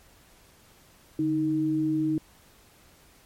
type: tone pair together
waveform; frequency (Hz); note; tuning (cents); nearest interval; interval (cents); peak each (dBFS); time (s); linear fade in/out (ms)
sine; 146 / 313; D3 / D#4; -10 / +10; octave + minor second; 1320; -32 / -23; 1.19-2.18; 2
effects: pink hiss -57 dBFS RMS until 3.25 s + MP3 64 kbps